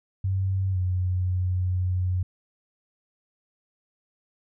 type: tone with pitch glide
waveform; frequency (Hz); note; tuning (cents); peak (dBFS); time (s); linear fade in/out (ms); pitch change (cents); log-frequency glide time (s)
sine; 95.5 to 91.29; G2 to F#2; -45 to -23; -22; 0.24-2.23; 5; -78; 0.71-0.78
effects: none